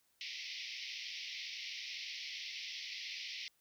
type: band-pass noise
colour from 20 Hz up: pink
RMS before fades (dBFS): -45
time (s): 0.21-3.48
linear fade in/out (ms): 0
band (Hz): 2000 to 5700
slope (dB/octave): 96
effects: white hiss -75 dBFS RMS until 3.6 s